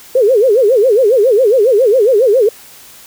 sine tone with vibrato, 463.8 Hz, A#4, 9 cents flat, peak -6 dBFS, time 0.15-2.49 s, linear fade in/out 5 ms, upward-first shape sine, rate 7.3 Hz, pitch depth 260 cents each way, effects white hiss -38 dBFS RMS until 3.06 s

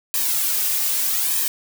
blue noise with flanger, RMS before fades -21 dBFS, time 0.14-1.48 s, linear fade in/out 0 ms, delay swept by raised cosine 1.4 to 3.1 ms, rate 0.81 Hz, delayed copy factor -0.85, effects none

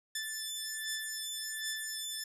10% pulse beating tone pair, 1755 / 1756.3 Hz, A6 / A6, -5 / -4 cents, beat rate 1.3 Hz, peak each -30 / -31 dBFS, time 0.15-2.24 s, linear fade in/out 5 ms, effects resampled to 32000 Hz

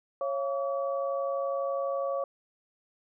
sine tone cluster, 550 / 682 / 1140 Hz, C#5 / F5 / C#6, -14 / -41 / +48 cents, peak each -29 / -36 / -36 dBFS, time 0.21-2.24 s, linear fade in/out 2 ms, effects none

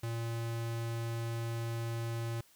square tone, 115.6 Hz, A#2, 14 cents flat, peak -35 dBFS, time 0.03-2.41 s, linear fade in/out 5 ms, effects white hiss -64 dBFS RMS until 2.55 s

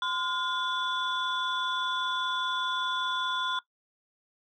sine tone cluster, 1027 / 1423 / 3452 Hz, C6 / F6 / A7, -33 / +32 / -34 cents, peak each -31 dBFS, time 0.02-3.59 s, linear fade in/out 2 ms, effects noise-tail reverb RT60 0.1 s tail -18 dB re dry + tanh soft clip ceiling -21 dBFS

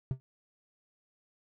triangle tone with exponential decay, 130.81 Hz, C3, in tune, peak -23 dBFS, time 0.11-0.2 s, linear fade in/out 0 ms, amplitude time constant 19 ms, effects none

